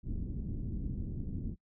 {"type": "low-pass noise", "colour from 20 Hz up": "pink", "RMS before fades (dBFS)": -37, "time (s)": [0.03, 1.56], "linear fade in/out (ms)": 50, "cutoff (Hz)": 270, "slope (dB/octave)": 24, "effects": ["noise-tail reverb RT60 0.1 s tail -25 dB re dry"]}